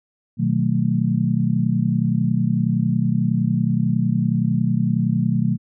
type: chord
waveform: sine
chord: B dominant seventh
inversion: none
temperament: just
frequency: 123.47 / 154.34 / 185.21 / 222.2 Hz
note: B2 / D#3 / F#3 / A3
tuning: 0 / -14 / +2 / +17 cents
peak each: -22 dBFS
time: 0.37-5.58 s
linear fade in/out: 50 ms
effects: none